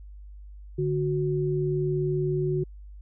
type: tone pair together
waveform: sine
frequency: 146.83 / 367.9 Hz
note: D3 / F#4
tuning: 0 / -10 cents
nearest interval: octave + major third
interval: 1590 cents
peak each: -26 dBFS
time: 0.78-2.64 s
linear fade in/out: 10 ms
effects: added 50 Hz sine -41 dBFS peak until 3.01 s